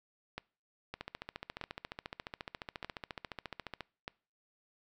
two click trains, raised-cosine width 0.3 ms, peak -24 / -23 dBFS, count 42 / 4, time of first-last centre 0.94-3.807 / 0.38-4.079 s, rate 14.3 / 0.811 Hz, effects noise-tail reverb RT60 0.4 s tail -24 dB re dry

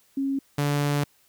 sine / sawtooth tone pair in turn, 273.1 / 144.67 Hz, C#4 / D3, -26 / -26 cents, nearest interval major seventh, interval 1100 cents, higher first, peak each -23 / -18 dBFS, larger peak second, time 0.17-0.39 / 0.58-1.04 s, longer second, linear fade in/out 5 ms, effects white hiss -62 dBFS RMS until 1.28 s

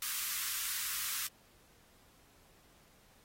white high-pass noise, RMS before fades -37 dBFS, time 0.02-1.27 s, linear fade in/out 2 ms, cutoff 1100 Hz, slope 48 dB/octave, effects pink hiss -65 dBFS RMS until 3.24 s + AAC 48 kbps

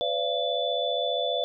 sine tone cluster, 504 / 579 / 685 / 3483 Hz, B4 / D5 / F5 / A7, +35 / -25 / -34 / -18 cents, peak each -30 dBFS, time 0.01-1.44 s, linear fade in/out 0 ms, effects none

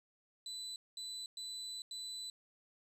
35% pulse tone bursts at uneven times, 3994 Hz, B7, 19 cents sharp, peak -40 dBFS, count 4, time 0.46-0.76 / 0.97-1.26 / 1.37-1.82 / 1.91-2.3 s, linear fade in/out 2 ms, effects resampled to 32000 Hz + 11-bit

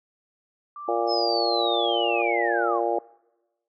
sine tone with tremolo, 1174.7 Hz, D6, in tune, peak -33 dBFS, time 0.76-2.22 s, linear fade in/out 2 ms, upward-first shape sine, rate 1.4 Hz, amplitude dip 60%
harmonic tone, 116.54 Hz, A#2, in tune, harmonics 3 / 4 / 5 / 6 / 7, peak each -28 / -28 / -28 / -28 / -28 dBFS, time 0.88-2.99 s, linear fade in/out 5 ms
sine linear sweep, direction down, 5274 to 987.8 Hz, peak -26 dBFS, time 1.07-2.81 s, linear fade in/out 50 ms
effects noise-tail reverb RT60 1.0 s tail -23 dB re dry

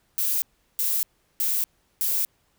violet noise bursts, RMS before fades -24 dBFS, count 4, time 0.18-2.25 s, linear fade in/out 0 ms, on 240 ms, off 370 ms, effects pink hiss -67 dBFS RMS until 2.58 s

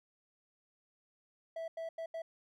triangle tone bursts at uneven times, 656 Hz, E5, 9 cents flat, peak -36 dBFS, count 4, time 1.56-1.68 / 1.77-1.89 / 1.98-2.06 / 2.14-2.22 s, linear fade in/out 5 ms, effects none

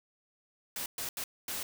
white noise bursts at uneven times, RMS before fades -37 dBFS, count 4, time 0.76-0.86 / 0.98-1.09 / 1.17-1.24 / 1.48-1.63 s, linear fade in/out 2 ms, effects none

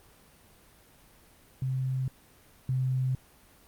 sine tone pair in turn, 130.81 / 129.68 Hz, C3 / C3, 0 / -15 cents, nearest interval unison, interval 15 cents, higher first, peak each -27 / -25 dBFS, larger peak second, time 1.62-2.08 / 2.69-3.15 s, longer neither, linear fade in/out 2 ms, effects pink hiss -58 dBFS RMS until 3.67 s + Opus 32 kbps

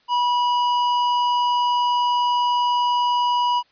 triangle tone with tanh clipping, 975 Hz, B5, 23 cents flat, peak -19 dBFS, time 0.08-3.63 s, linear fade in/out 50 ms, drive 17 dB, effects white hiss -60 dBFS RMS until 3.71 s + resampled to 11025 Hz

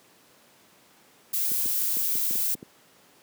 violet noise, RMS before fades -26 dBFS, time 1.33-2.55 s, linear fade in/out 10 ms
clicks, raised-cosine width 3 ms, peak -24 dBFS, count 8, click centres 1.517 / 1.659 / 1.97 / 2.155 / 2.309 / 2.355 / 2.551 / 2.628 s
effects pink hiss -57 dBFS RMS until 3.22 s + high-pass 200 Hz 12 dB/octave

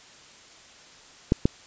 clicks, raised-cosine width 3 ms, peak -5 dBFS, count 2, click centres 1.321 / 1.455 s, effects white hiss -50 dBFS RMS until 1.66 s + resampled to 16000 Hz

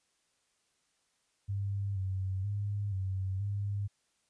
sine tone with pitch steps, 99.6 / 95 / 102 / 95.2 / 101.1 Hz, G2 / F#2 / G#2 / F#2 / G#2, +28 / +46 / -31 / +50 / -46 cents, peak -31 dBFS, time 1.48-3.88 s, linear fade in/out 20 ms, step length 480 ms, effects white hiss -75 dBFS RMS until 4.29 s + resampled to 22050 Hz

